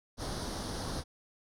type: noise with comb filter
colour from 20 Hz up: pink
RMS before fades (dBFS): -37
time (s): 0.17-1.04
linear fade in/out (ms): 50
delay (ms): 0.2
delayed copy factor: +0.7
effects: low-pass 9000 Hz 12 dB/octave